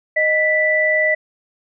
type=tone pair together; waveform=sine; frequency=620.8 / 1975.5 Hz; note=D#5 / B6; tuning=-4 / 0 cents; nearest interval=octave + minor sixth; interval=2004 cents; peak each=-18 / -15 dBFS; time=0.16-1.15 s; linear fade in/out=10 ms; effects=none